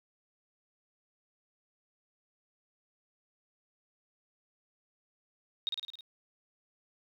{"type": "tone with echo", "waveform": "sine", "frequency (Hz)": 3729, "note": "A#7", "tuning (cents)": 0, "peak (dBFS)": -28, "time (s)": [5.67, 5.69], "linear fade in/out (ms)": 0, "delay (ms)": 53, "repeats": 6, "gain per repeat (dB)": -3, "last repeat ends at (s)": 6.008, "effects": ["11-bit"]}